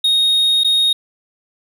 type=tone with dropouts; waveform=triangle; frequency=3729 Hz; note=A#7; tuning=in tune; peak=-10 dBFS; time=0.04-0.93 s; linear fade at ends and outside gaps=5 ms; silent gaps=0.636-0.645 s; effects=none